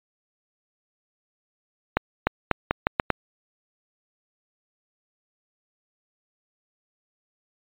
accelerating click train, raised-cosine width 0.5 ms, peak -3 dBFS, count 7, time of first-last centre 1.97-3.103 s, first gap 300 ms, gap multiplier 0.81, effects resampled to 8000 Hz

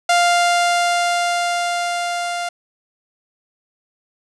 sawtooth tone with level ramp, 698.5 Hz, F5, in tune, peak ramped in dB -8 to -18 dBFS, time 0.09-2.49 s, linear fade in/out 5 ms, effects resampled to 22050 Hz + 7-bit

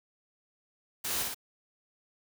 white noise with echo, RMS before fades -34 dBFS, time 1.04-1.23 s, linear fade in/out 10 ms, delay 58 ms, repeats 2, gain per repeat -2 dB, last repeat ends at 1.346 s, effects none

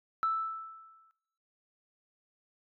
sine tone with exponential decay, 1318.5 Hz, E6, in tune, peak -24 dBFS, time 0.23-1.11 s, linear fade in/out 0 ms, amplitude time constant 190 ms, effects noise-tail reverb RT60 0.9 s tail -19 dB re dry + tanh soft clip ceiling -21 dBFS

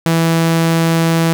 sawtooth tone, 164.81 Hz, E3, in tune, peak -7 dBFS, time 0.06-1.33 s, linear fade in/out 0 ms, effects none

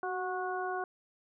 harmonic tone with a mistuned harmonic, 366.1 Hz, F#4, 18 cents flat, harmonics 1 / 2 / 3 / 4, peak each -37 / -36 / -40 / -40 dBFS, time 0.03-0.84 s, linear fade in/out 2 ms, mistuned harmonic 1, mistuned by +32 cents, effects none

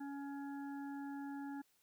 harmonic tone, 280.3 Hz, C#4, 19 cents sharp, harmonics 1 / 3 / 5 / 6, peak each -43 / -51 / -60 / -58 dBFS, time 0-1.62 s, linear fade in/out 10 ms, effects white hiss -75 dBFS RMS until 1.82 s

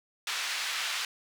white band-pass noise, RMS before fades -33 dBFS, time 0.27-1.05 s, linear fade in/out 2 ms, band 1300 to 3900 Hz, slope 12 dB/octave, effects none

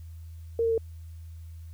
sine tone with pitch steps, 460.8 / 455.8 / 450.8 Hz, A#4 / A#4 / A4, -20 / -39 / +42 cents, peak -22 dBFS, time 0.59-0.779 s, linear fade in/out 2 ms, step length 63 ms, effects added 82 Hz sine -40 dBFS peak until 1.73 s + white hiss -65 dBFS RMS until 1.73 s

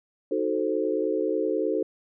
sine chord, D# diminished seventh, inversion none, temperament equal, 311.1 / 370 / 440 / 523.3 Hz, D#4 / F#4 / A4 / C5, 0 / 0 / 0 / 0 cents, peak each -29 / -29 / -27 / -30 dBFS, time 0.31-1.83 s, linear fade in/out 5 ms, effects none

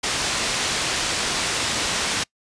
white low-pass noise, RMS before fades -24 dBFS, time 0.03-2.24 s, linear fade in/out 10 ms, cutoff 6100 Hz, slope 12 dB/octave, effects noise-tail reverb RT60 0.1 s tail -25 dB re dry + resampled to 22050 Hz

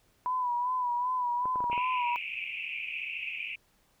sine tone with vibrato, 987.8 Hz, B5, in tune, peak -27 dBFS, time 0.26-2.16 s, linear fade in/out 0 ms, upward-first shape sine, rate 2.6 Hz, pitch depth 51 cents each way
clicks, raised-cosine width 1 ms, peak -26 dBFS, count 7, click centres 1.456 / 1.558 / 1.605 / 1.641 / 1.699 / 1.73 / 1.778 s
white band-pass noise, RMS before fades -37 dBFS, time 1.71-3.56 s, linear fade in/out 10 ms, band 2300 to 2700 Hz, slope 96 dB/octave
effects pink hiss -68 dBFS RMS until 4 s

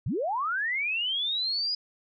sine linear sweep, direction up, 82.3 to 4978 Hz, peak -26 dBFS, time 0.06-1.75 s, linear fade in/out 5 ms, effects none

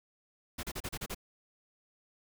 pink noise bursts, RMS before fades -38 dBFS, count 7, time 0.58-1.148 s, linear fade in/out 10 ms, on 52 ms, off 34 ms, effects none

